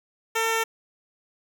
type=tone; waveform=10% pulse; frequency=451 Hz; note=A4; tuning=43 cents sharp; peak=-14 dBFS; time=0.35-0.64 s; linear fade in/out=10 ms; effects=none